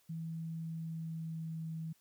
sine tone with pitch glide, 163.1 to 161.13 Hz, E3 to E3, -18 to -39 cents, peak -38 dBFS, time 0.09-1.93 s, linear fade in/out 10 ms, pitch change -21 cents, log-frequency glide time 0.59-1.77 s, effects white hiss -71 dBFS RMS until 2 s

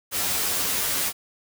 white noise with comb filter, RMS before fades -25 dBFS, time 0.11-1.13 s, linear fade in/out 50 ms, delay 11 ms, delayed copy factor +0.9, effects none

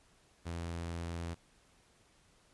sawtooth tone, 84.6 Hz, E2, 45 cents sharp, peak -34 dBFS, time 0.45-1.35 s, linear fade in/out 20 ms, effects pink hiss -67 dBFS RMS until 2.53 s + resampled to 24000 Hz

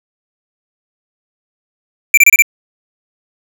square tone bursts, 2349 Hz, D7, in tune, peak -3 dBFS, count 5, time 2.14-2.422 s, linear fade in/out 2 ms, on 34 ms, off 28 ms, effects none

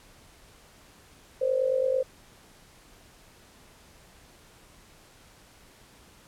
sine tone with amplitude modulation, 521 Hz, C5, 7 cents flat, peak -19 dBFS, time 1.41-2.03 s, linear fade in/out 10 ms, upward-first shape sine, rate 49 Hz, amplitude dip 75%, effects pink hiss -55 dBFS RMS until 6.27 s + low-pass 12000 Hz 12 dB/octave

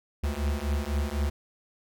square beating tone pair, 70.2 / 74.2 Hz, C#2 / D2, +22 / +18 cents, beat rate 4 Hz, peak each -30 dBFS, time 0.23-1.3 s, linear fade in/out 10 ms, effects none

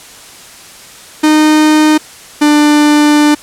45% pulse tone pair in turn, 307.2 / 297.1 Hz, D#4 / D4, -22 / +20 cents, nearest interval minor second, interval 58 cents, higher first, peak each -5 dBFS, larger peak neither, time 1.23-1.98 / 2.41-3.35 s, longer second, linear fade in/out 10 ms, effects white hiss -34 dBFS RMS until 3.42 s + low-pass 10000 Hz 12 dB/octave

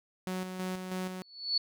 sawtooth tone with tremolo, 185 Hz, F#3, in tune, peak -29 dBFS, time 0.27-1.22 s, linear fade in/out 0 ms, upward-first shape square, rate 3.1 Hz, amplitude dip 45%
sine tone with exponential growth, 4435 Hz, C#8, in tune, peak -23 dBFS, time 1.21-1.58 s, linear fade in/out 5 ms, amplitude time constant 80 ms
effects none

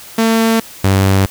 sawtooth tone pair in turn, 225.4 / 96.7 Hz, A3 / G2, +42 / -23 cents, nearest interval octave + minor third, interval 1465 cents, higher first, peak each -6 / -5 dBFS, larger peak second, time 0.18-0.6 / 0.84-1.26 s, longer neither, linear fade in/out 5 ms, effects white hiss -35 dBFS RMS until 1.3 s

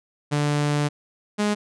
sawtooth tone pair in turn, 146.83 / 208.2 Hz, D3 / G#3, 0 / +5 cents, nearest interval tritone, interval 605 cents, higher second, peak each -16 dBFS, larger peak neither, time 0.31-0.89 / 1.38-1.55 s, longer first, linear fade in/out 20 ms, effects resampled to 22050 Hz

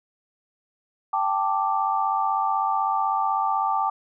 sine chord, G suspended second, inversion none, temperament equal, 784 / 880 / 1174.7 Hz, G5 / A5 / D6, 0 / 0 / 0 cents, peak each -25 dBFS, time 1.13-3.9 s, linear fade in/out 5 ms, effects none

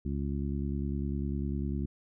harmonic tone, 70 Hz, C#2, 18 cents sharp, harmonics 1 / 2 / 3 / 4 / 5, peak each -33 / -36 / -36 / -40 / -43 dBFS, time 0.05-1.86 s, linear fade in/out 5 ms, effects none

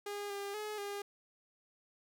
sawtooth tone with pitch steps, 408.4 / 401.1 / 424 / 404.8 Hz, G#4 / G4 / G#4 / G#4, -29 / +40 / +36 / -44 cents, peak -35 dBFS, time 0.06-1.02 s, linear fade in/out 5 ms, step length 240 ms, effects none

